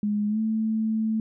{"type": "tone with pitch glide", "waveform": "sine", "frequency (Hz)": [208.1, 220], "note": ["G#3", "A3"], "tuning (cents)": [4, 0], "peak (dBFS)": -22, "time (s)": [0.03, 1.2], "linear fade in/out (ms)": 2, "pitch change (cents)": 96, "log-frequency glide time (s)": [0.28, 0.39], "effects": []}